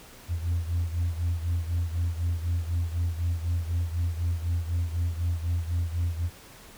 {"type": "beating tone pair", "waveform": "sine", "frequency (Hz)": [84.4, 88.4], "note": ["E2", "F2"], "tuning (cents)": [41, 22], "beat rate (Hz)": 4, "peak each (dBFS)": [-25, -29], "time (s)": [0.28, 6.3], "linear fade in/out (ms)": 50, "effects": ["tanh soft clip ceiling -21 dBFS", "pink hiss -49 dBFS RMS until 6.77 s"]}